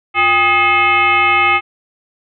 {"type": "tone with frequency modulation", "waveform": "sine", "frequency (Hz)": 1696, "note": "G#6", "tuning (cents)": 36, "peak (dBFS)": -9, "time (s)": [0.14, 1.61], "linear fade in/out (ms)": 50, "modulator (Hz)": 447, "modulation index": 2.2, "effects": []}